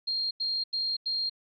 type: tone bursts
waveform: sine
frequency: 4215 Hz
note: C8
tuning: 12 cents sharp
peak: -27 dBFS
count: 4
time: 0.07-1.297 s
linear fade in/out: 10 ms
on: 240 ms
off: 89 ms
effects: none